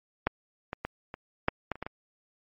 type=clicks; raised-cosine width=0.5 ms; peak=-9 / -18 / -16 / -23 / -8 / -15 / -28 / -19 / -21 dBFS; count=9; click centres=0.27 / 0.731 / 0.85 / 1.141 / 1.484 / 1.717 / 1.756 / 1.826 / 1.865 s; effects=MP3 32 kbps